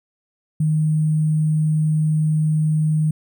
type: tone with sample-and-hold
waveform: sine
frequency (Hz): 155.2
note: D#3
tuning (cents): -4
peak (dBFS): -15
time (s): 0.6-3.11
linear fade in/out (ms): 5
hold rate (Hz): 8820
effects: none